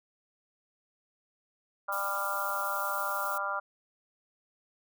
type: harmonic tone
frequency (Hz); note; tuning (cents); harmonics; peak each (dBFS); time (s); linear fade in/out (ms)
198.4; G3; +21; 3 / 4 / 5 / 6 / 7; -39 / -39 / -38 / -35 / -34; 1.88-3.6; 10
type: noise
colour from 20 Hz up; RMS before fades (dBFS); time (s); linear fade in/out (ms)
violet; -40; 1.92-3.38; 5
effects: none